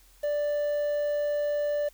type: tone with quantisation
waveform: triangle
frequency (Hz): 588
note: D5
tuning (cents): +2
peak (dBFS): -23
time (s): 0.23-1.89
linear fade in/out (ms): 10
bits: 8
effects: added 43 Hz sine -57 dBFS peak until 1.93 s + white hiss -60 dBFS RMS until 1.93 s